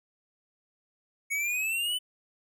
square exponential sweep, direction up, 2217 to 3028 Hz, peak -28 dBFS, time 1.3-1.99 s, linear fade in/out 20 ms, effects none

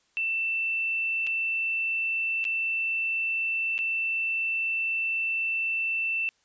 sine tone with dropouts, 2672 Hz, E7, 23 cents sharp, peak -25 dBFS, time 0.17-6.29 s, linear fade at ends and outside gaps 0 ms, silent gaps 1.267-1.271 / 2.442-2.451 / 3.78-3.789 s, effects white hiss -68 dBFS RMS until 6.44 s + resampled to 16000 Hz

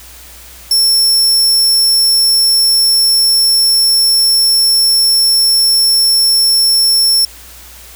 sawtooth tone, 5400 Hz, E8, 41 cents sharp, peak -5 dBFS, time 0.71-7.25 s, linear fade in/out 2 ms, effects added 60 Hz sine -39 dBFS peak until 7.95 s + white hiss -36 dBFS RMS until 7.95 s

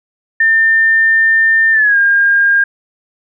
sine tone with pitch glide, 1800 to 1612.9 Hz, A6 to G6, +39 to +49 cents, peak -7 dBFS, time 0.4-2.64 s, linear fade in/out 5 ms, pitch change -190 cents, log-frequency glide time 1.72-1.97 s, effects none

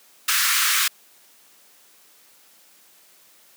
pink high-pass noise, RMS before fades -20 dBFS, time 0.28-0.88 s, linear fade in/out 5 ms, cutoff 1200 Hz, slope 48 dB/octave, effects white hiss -54 dBFS RMS until 3.56 s + high-pass 200 Hz 12 dB/octave

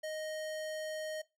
square tone, 622.3 Hz, D#5, in tune, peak -38 dBFS, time 0.03-1.22 s, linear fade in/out 10 ms, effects noise-tail reverb RT60 0.2 s tail -18 dB re dry + low-pass 12000 Hz 12 dB/octave

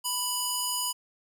square tone with band-pass filter, 987.8 Hz, B5, in tune, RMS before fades -30 dBFS, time 0.04-0.93 s, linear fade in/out 20 ms, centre 10000 Hz, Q 0.74, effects none

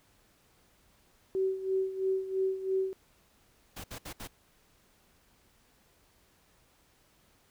sine tone with tremolo, 381.1 Hz, G4, 49 cents flat, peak -25 dBFS, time 1.35-2.93 s, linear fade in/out 0 ms, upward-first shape sine, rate 3 Hz, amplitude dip 75%
pink noise bursts, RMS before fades -42 dBFS, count 4, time 3.76-4.276 s, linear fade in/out 10 ms, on 81 ms, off 64 ms
effects pink hiss -66 dBFS RMS until 7.5 s

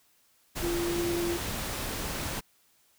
sine tone in noise, 344 Hz, F4, 26 cents flat, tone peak -28 dBFS, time 0.62-1.38 s, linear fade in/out 20 ms, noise pink, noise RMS -34 dBFS, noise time 0.55-2.41 s, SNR +3 dB, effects white hiss -66 dBFS RMS until 2.98 s

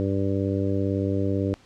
harmonic tone, 98 Hz, G2, in tune, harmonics 1 / 2 / 3 / 4 / 5 / 6, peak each -26 / -30 / -27 / -31 / -31 / -35 dBFS, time 0-1.54 s, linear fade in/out 0 ms, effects pink hiss -55 dBFS RMS until 1.65 s + low-pass 6000 Hz 12 dB/octave

